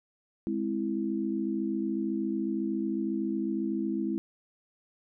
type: chord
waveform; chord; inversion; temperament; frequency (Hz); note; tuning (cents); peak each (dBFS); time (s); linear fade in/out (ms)
sine; Ab augmented; none; equal; 207.7 / 261.6 / 329.6; Ab3 / C4 / E4; 0 / 0 / 0; -32 / -34 / -31; 0.47-4.18; 0
effects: none